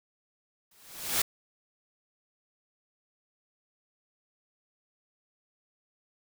white noise with exponential growth, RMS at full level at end -24 dBFS, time 0.71-1.22 s, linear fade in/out 5 ms, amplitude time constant 110 ms, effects none

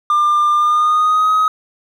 triangle tone with pitch glide, 1197 to 1263.8 Hz, D6 to D#6, +33 to +27 cents, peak -8 dBFS, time 0.1-1.48 s, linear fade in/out 2 ms, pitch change +94 cents, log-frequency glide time 0.55-1.31 s, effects tanh soft clip ceiling -5 dBFS

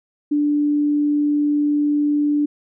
sine tone, 293.7 Hz, D4, in tune, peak -15 dBFS, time 0.31-2.46 s, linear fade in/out 10 ms, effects none

